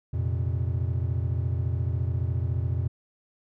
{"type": "chord", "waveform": "triangle", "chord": "F suspended fourth", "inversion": "none", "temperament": "equal", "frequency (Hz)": [87.31, 116.54, 130.81], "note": ["F2", "Bb2", "C3"], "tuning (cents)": [0, 0, 0], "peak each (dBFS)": [-25, -27, -30], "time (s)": [0.13, 2.88], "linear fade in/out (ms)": 10, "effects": []}